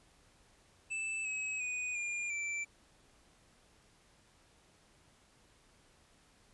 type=tone with pitch steps; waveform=square; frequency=2637 / 2559 / 2483 / 2410 / 2338 Hz; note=E7 / D#7 / D#7 / D7 / D7; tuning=0 / +48 / -4 / +44 / -8 cents; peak=-36 dBFS; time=0.9-2.65 s; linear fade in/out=20 ms; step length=350 ms; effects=pink hiss -66 dBFS RMS until 6.53 s + resampled to 24000 Hz